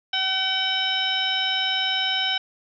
harmonic tone, 760 Hz, F#5, 46 cents sharp, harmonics 1 / 2 / 3 / 4 / 5 / 7, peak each -31 / -29 / -31 / -24 / -28 / -34 dBFS, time 0.13-2.38 s, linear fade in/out 5 ms, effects none

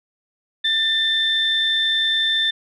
sine tone pair together, 1787 / 3555 Hz, A6 / A7, +26 / +17 cents, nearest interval octave, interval 1191 cents, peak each -22 / -17 dBFS, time 0.64-2.51 s, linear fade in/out 10 ms, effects tanh soft clip ceiling -9 dBFS

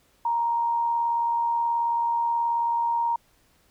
sine tone with amplitude modulation, 935 Hz, A#5, 5 cents sharp, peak -20 dBFS, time 0.25-3.16 s, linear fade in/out 5 ms, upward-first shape sine, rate 78.6 Hz, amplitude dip 30%, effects pink hiss -63 dBFS RMS until 3.7 s

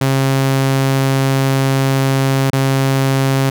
sawtooth tone with dropouts, 134.9 Hz, C#3, 47 cents flat, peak -8 dBFS, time 0.01-3.5 s, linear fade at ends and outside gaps 5 ms, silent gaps 2.504-2.53 s, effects none

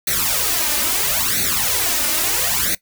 white noise with flanger, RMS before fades -19 dBFS, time 0.07-2.75 s, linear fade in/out 5 ms, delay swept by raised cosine 0.48 to 3.38 ms, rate 0.75 Hz, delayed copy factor +0.9, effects noise-tail reverb RT60 0.1 s tail -19 dB re dry

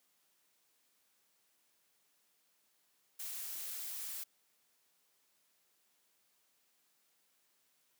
blue noise, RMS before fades -43 dBFS, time 3.19-4.24 s, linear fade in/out 10 ms, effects white hiss -75 dBFS RMS until 7.99 s + high-pass 150 Hz 12 dB/octave

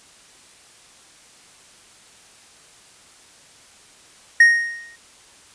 triangle tone with exponential decay, 1864.7 Hz, A#6, in tune, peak -4 dBFS, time 4.4-4.96 s, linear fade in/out 5 ms, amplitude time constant 120 ms, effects white hiss -49 dBFS RMS until 5.54 s + resampled to 22050 Hz

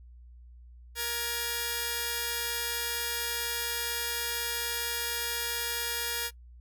5% pulse tone pair together, 471.1 / 1681 Hz, A#4 / G#6, +18 / +20 cents, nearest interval octave + minor seventh, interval 2202 cents, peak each -22 dBFS, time 0.95-6.31 s, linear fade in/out 50 ms, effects noise-tail reverb RT60 0.1 s tail -21 dB re dry + added 60 Hz sine -48 dBFS peak until 6.6 s

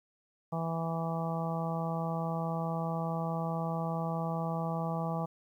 harmonic tone, 164.7 Hz, E3, 1 cent flat, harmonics 1 / 2 / 3 / 4 / 5 / 6 / 7, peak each -33 / -46 / -41 / -39 / -39 / -45 / -42 dBFS, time 0.52-5.26 s, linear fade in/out 10 ms, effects 11-bit

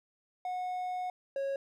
triangle tone pair in turn, 730 / 548.9 Hz, F#5 / C#5, -24 / -17 cents, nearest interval perfect fourth, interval 493 cents, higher first, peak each -31 / -29 dBFS, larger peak second, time 0.45-1.1 / 1.36-1.56 s, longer first, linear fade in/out 2 ms, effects none

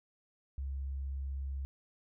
sine tone, 68 Hz, C#2, 33 cents flat, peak -35 dBFS, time 0.58-1.65 s, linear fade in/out 0 ms, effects none

